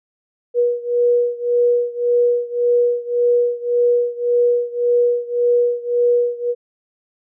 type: beating tone pair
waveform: sine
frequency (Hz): 482 / 483.8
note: B4 / B4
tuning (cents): -42 / -36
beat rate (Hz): 1.8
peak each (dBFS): -16 / -18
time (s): 0.54-6.55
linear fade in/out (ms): 50
effects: none